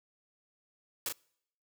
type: noise with echo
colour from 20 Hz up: white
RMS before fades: -34 dBFS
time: 1.06-1.09 s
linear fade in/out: 2 ms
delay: 35 ms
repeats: 1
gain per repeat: -4 dB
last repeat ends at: 1.125 s
effects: noise-tail reverb RT60 0.7 s tail -26 dB re dry